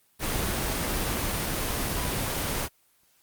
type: tone in noise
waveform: sine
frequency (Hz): 987.8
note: B5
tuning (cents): 0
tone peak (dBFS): -36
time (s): 1.93-2.14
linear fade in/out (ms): 50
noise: pink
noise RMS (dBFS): -28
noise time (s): 0.19-2.69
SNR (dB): -11
effects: white hiss -65 dBFS RMS until 3.22 s + Opus 24 kbps